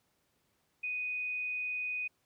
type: tone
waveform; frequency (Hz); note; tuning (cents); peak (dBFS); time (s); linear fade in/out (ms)
sine; 2489; D#7; 0; -33; 0.83-2.08; 10
effects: pink hiss -75 dBFS RMS until 2.25 s + high-pass 80 Hz 12 dB/octave